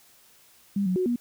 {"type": "tone with pitch steps", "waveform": "sine", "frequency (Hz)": [199.7, 183.9, 368, 240.7], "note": ["G3", "F#3", "F#4", "B3"], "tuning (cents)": [32, -10, -9, -44], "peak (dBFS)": -22, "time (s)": [0.76, 1.16], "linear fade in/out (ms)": 5, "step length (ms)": 100, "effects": ["white hiss -57 dBFS RMS until 1.2 s"]}